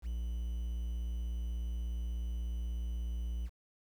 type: tone with quantisation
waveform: triangle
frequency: 58.27 Hz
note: A#1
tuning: in tune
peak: -32 dBFS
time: 0.02-3.5 s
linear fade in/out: 50 ms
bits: 10
effects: none